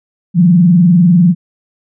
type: tone with vibrato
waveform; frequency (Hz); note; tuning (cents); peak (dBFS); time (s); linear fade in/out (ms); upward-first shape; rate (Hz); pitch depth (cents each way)
sine; 174.8; F3; +2; -4; 0.34-1.35; 50; sine; 20; 170
effects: none